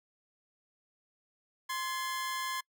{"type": "tone pair together", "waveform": "sawtooth", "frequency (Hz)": [1045.6, 1700], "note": ["C6", "G#6"], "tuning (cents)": [-1, 40], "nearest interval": "minor sixth", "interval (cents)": 841, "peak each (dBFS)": [-31, -36], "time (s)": [1.69, 2.61], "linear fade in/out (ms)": 10, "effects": ["noise-tail reverb RT60 0.1 s tail -26 dB re dry"]}